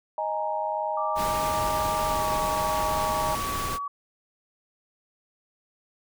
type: chord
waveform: sine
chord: D# suspended fourth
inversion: none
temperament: equal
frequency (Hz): 622.3 / 830.6 / 932.3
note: D#5 / G#5 / A#5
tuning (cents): 0 / 0 / 0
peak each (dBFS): -30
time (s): 0.18-3.35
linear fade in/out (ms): 2
type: tone with pitch glide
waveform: sine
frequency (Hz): 1174 to 1134.7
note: D6 to C#6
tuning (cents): -1 to +40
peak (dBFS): -29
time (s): 0.97-3.88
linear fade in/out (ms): 5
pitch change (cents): -59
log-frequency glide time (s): 2.08-2.25
type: noise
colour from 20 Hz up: pink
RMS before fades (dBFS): -32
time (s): 1.15-3.79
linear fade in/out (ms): 50
effects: none